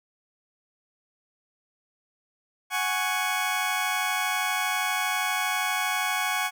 20% pulse chord, F# suspended second, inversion none, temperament just, 740 / 832.5 / 1110 Hz, F#5 / G#5 / C#6, 0 / +4 / +2 cents, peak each -25 dBFS, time 2.7-6.51 s, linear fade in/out 50 ms, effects none

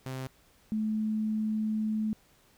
sawtooth / sine tone pair in turn, 130.81 / 216.3 Hz, C3 / A3, 0 / -29 cents, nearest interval major sixth, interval 871 cents, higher second, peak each -31 / -27 dBFS, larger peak second, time 0.06-0.27 / 0.72-2.13 s, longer second, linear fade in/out 0 ms, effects pink hiss -63 dBFS RMS until 2.57 s

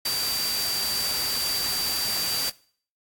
sine tone in noise, 4668 Hz, D8, 11 cents flat, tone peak -26 dBFS, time 0.05-2.5 s, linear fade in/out 5 ms, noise white, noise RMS -29 dBFS, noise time 0.05-2.5 s, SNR 0 dB, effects noise-tail reverb RT60 0.5 s tail -21 dB re dry + AAC 64 kbps

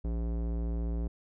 square tone with low-pass filter, 57.3 Hz, A#1, 29 cents flat, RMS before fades -32 dBFS, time 0.04-1.08 s, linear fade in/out 10 ms, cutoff 470 Hz, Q 0.85, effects none

